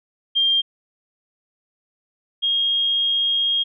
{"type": "tone pair in turn", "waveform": "sine", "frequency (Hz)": [3196, 3252], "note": ["G7", "G#7"], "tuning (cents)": [33, -37], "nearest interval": "unison", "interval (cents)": 30, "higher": "second", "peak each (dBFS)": [-15, -17], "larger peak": "first", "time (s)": [[0.35, 0.62], [2.42, 3.64]], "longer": "second", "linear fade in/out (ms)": 20, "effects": []}